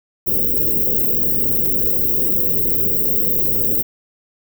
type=band-stop noise; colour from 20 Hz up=white; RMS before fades=-17 dBFS; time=0.26-3.83 s; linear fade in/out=20 ms; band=530 to 15000 Hz; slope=96 dB/octave; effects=none